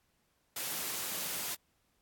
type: high-pass noise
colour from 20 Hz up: white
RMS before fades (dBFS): -37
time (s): 0.56-1.55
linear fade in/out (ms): 5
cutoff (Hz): 110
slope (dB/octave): 12
effects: pink hiss -75 dBFS RMS until 2.01 s + AAC 64 kbps